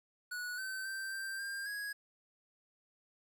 square tone with pitch steps, 1468 / 1538 / 1563 / 1572 / 1598 / 1659 Hz, F#6 / G6 / G6 / G6 / G6 / G#6, -14 / -33 / -6 / +4 / +33 / -2 cents, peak -39 dBFS, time 0.31-1.93 s, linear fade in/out 10 ms, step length 270 ms, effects 11-bit

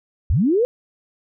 sine linear sweep, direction up, 52 to 510 Hz, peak -14 dBFS, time 0.3-0.65 s, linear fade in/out 0 ms, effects none

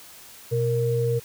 sine tone pair together, 123.48 / 466.2 Hz, B2 / A#4, 0 / 0 cents, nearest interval octave + major seventh, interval 2300 cents, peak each -23 dBFS, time 0.51-1.2 s, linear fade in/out 20 ms, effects white hiss -46 dBFS RMS until 1.24 s

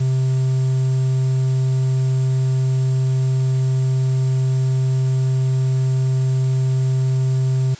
triangle tone with quantisation, 130.81 Hz, C3, in tune, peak -13 dBFS, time 0-7.75 s, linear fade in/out 10 ms, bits 7, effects white hiss -41 dBFS RMS until 7.79 s + resampled to 16000 Hz

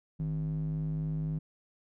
square tone with band-pass filter, 51.91 Hz, G#1, in tune, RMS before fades -33 dBFS, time 0.19-1.39 s, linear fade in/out 10 ms, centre 170 Hz, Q 5, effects none

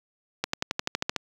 accelerating click train, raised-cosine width 0.2 ms, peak -8 dBFS, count 10, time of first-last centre 0.44-1.163 s, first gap 94 ms, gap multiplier 0.96, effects high-pass 100 Hz 12 dB/octave + 8-bit

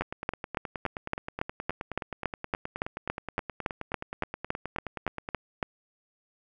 two click trains, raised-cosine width 0.5 ms, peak -12 / -19 dBFS, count 21 / 51, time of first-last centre 0.01-5.628 / 0.02-5.289 s, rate 3.56 / 9.49 Hz, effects none

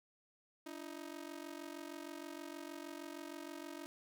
sawtooth ring-modulated tone, 313.6 Hz, D#4, 14 cents sharp, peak -39 dBFS, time 0.66-3.86 s, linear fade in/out 0 ms, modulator 23.2 Hz, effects none

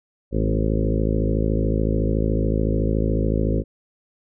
harmonic tone with a mistuned harmonic, 53.8 Hz, A1, 38 cents flat, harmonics 1 / 2 / 3 / 4 / 5 / 6 / 7 / 8 / 9 / 10, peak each -22 / -25 / -27 / -28 / -29 / -30 / -30 / -31 / -32 / -32 dBFS, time 0.31-3.64 s, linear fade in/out 50 ms, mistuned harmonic 4, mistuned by +21 cents, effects none

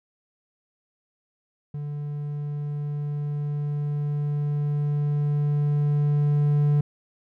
triangle tone with level ramp, 146.4 Hz, D3, 5 cents flat, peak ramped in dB -27 to -15 dBFS, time 1.74-6.81 s, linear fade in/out 5 ms, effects none

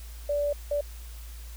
sine tone bursts at uneven times, 580 Hz, D5, 22 cents flat, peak -24 dBFS, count 2, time 0.29-0.53 / 0.71-0.81 s, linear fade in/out 5 ms, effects added 57 Hz sine -39 dBFS peak until 1.56 s + white hiss -51 dBFS RMS until 1.56 s

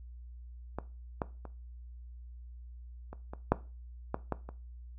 clicks, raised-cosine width 1 ms, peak -21 / -17 / -30 / -29 / -27 / -9 / -17 / -17 / -29 dBFS, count 9, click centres 0.786 / 1.218 / 1.453 / 3.13 / 3.335 / 3.52 / 4.144 / 4.323 / 4.49 s, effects noise-tail reverb RT60 0.3 s tail -17 dB re dry + added 60 Hz sine -45 dBFS peak until 4.98 s

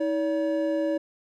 triangle tone pair together, 319.7 / 569.6 Hz, D#4 / C#5, +47 / +47 cents, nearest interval minor seventh, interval 1000 cents, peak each -24 dBFS, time 0-0.98 s, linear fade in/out 10 ms, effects none

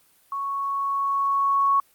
sine tone with level ramp, 1108.7 Hz, C#6, in tune, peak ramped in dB -26 to -16 dBFS, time 0.32-1.8 s, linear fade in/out 2 ms, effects white hiss -60 dBFS RMS until 1.94 s + Opus 32 kbps

